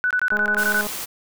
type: tone bursts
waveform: sine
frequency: 1489 Hz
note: F#6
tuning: 11 cents sharp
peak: -17 dBFS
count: 9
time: 0.04-0.81 s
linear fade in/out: 0 ms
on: 66 ms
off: 22 ms
type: click train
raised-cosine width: 1 ms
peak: -17 dBFS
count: 115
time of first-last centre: 0.32-0.868 s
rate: 208 Hz
type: noise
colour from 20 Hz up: white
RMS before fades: -30 dBFS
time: 0.57-1.06 s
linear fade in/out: 20 ms
effects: none